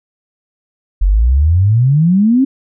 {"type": "exponential sweep", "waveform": "sine", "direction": "up", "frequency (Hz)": [43.65, 277.2], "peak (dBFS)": -7, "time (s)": [1.01, 2.45], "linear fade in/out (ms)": 10, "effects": []}